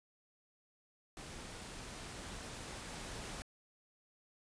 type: noise with level ramp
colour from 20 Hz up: pink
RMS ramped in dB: -49 to -45 dBFS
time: 1.17-3.42 s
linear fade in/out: 0 ms
effects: resampled to 22050 Hz